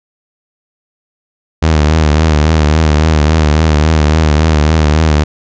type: tone with vibrato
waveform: sawtooth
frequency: 77.3 Hz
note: D#2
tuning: 11 cents flat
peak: -3 dBFS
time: 1.62-5.24 s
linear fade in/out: 10 ms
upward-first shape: triangle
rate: 3.6 Hz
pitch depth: 83 cents each way
effects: resampled to 16000 Hz